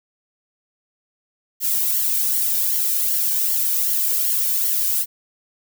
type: noise with flanger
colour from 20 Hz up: violet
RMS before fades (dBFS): -20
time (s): 1.6-5.06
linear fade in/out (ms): 50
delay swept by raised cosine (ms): 0.79 to 1.53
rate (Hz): 2.6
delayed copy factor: -0.65
effects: none